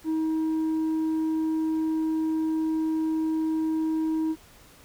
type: tone with tanh clipping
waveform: sine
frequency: 317.5 Hz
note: D#4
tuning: 35 cents sharp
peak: -24 dBFS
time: 0.04-4.36 s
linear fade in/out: 50 ms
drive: 3 dB
effects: pink hiss -53 dBFS RMS until 4.84 s